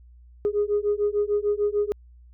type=beating tone pair; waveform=sine; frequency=410 / 416.7 Hz; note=G#4 / G#4; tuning=-22 / +6 cents; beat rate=6.7 Hz; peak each=-23 dBFS; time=0.45-1.92 s; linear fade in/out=0 ms; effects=tanh soft clip ceiling -15 dBFS + added 60 Hz sine -47 dBFS peak until 2.33 s